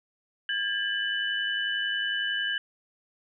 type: tone cluster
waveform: sine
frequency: 1617 / 1728 / 2985 Hz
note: G#6 / A6 / F#7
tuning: -47 / -32 / +15 cents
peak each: -29 / -35 / -30 dBFS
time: 0.49-2.58 s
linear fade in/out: 2 ms
effects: none